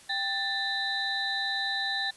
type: tone cluster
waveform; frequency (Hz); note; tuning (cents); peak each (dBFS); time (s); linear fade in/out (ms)
sine; 788 / 1770 / 3688 / 3985; G5 / A6 / A#7 / B7; +9 / +10 / -19 / +15; -36 / -31 / -36 / -32; 0.09-2.11; 10
effects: white hiss -53 dBFS RMS until 2.16 s + resampled to 24000 Hz